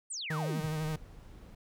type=exponential sweep; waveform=sine; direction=down; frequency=9397 to 103.83 Hz; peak=-36 dBFS; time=0.1-0.67 s; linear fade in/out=10 ms
type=tone with vibrato; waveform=45% pulse; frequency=155.56 Hz; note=D#3; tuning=in tune; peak=-32 dBFS; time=0.3-0.96 s; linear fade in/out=5 ms; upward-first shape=sine; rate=12 Hz; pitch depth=34 cents each way
type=noise; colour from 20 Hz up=brown; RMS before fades=-49 dBFS; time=0.6-1.55 s; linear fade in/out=5 ms
effects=none